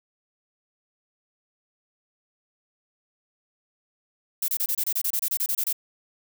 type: noise bursts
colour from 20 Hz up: violet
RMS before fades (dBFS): -25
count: 15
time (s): 4.42-5.728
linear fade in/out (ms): 5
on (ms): 62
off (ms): 27
effects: none